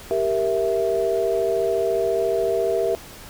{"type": "chord", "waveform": "sine", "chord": "E diminished", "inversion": "first", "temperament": "equal", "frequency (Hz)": [392, 466.2, 659.3], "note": ["G4", "Bb4", "E5"], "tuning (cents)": [0, 0, 0], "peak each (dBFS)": -23, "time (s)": [0.11, 2.95], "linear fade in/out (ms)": 0, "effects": ["pink hiss -41 dBFS RMS until 3.29 s"]}